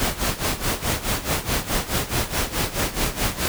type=noise with tremolo; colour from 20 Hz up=pink; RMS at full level=-21 dBFS; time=0-3.48 s; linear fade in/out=0 ms; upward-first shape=sine; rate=4.7 Hz; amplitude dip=80%; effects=none